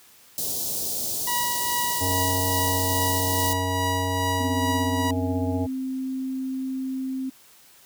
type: band-stop noise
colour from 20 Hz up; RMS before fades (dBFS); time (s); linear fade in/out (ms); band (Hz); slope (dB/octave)
white; -28; 0.38-3.53; 0; 690 to 4200; 24
type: tone with tremolo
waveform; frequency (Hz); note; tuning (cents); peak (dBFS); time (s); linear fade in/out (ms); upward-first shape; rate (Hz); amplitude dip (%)
sawtooth; 967; B5; -37; -20; 1.27-5.11; 5; triangle; 2.4; 45
type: harmonic tone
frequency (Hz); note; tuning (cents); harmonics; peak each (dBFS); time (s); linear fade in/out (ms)
92.5; F#2; 0; 1 / 3 / 5 / 7 / 9; -26 / -31 / -33 / -34 / -36; 2-5.67; 20
type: tone with pitch glide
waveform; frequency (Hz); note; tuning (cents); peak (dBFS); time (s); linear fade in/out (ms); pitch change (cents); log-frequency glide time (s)
sine; 260.7 to 262.7; C4 to C4; -6 to +7; -26; 4.4-7.3; 10; +13; 4.67-6.57
effects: white hiss -53 dBFS RMS until 7.85 s + high-pass 60 Hz 12 dB/octave